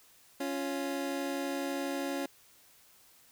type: tone pair together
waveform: 25% pulse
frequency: 277.7 / 349.9 Hz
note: C#4 / F4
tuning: +3 / +3 cents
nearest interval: major third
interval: 400 cents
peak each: -30 / -35 dBFS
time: 0.4-2.26 s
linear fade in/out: 5 ms
effects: white hiss -61 dBFS RMS until 3.31 s